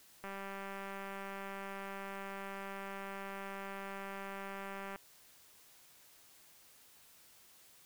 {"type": "click train", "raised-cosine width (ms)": 0.5, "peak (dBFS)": -30, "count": 926, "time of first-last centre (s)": [0.24, 4.959], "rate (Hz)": 196, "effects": ["white hiss -62 dBFS RMS until 7.85 s"]}